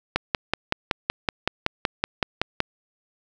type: click train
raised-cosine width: 0.3 ms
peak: -4 dBFS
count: 14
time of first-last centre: 0.16-2.604 s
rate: 5.32 Hz
effects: none